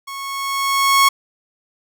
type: tone with level ramp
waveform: sawtooth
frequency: 1100 Hz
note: C#6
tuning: 14 cents flat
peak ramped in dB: -25 to -5 dBFS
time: 0.07-1.09 s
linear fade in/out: 10 ms
effects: none